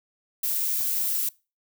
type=noise; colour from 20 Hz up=violet; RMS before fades=-26 dBFS; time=0.43-1.29 s; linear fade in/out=5 ms; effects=noise-tail reverb RT60 0.3 s tail -23 dB re dry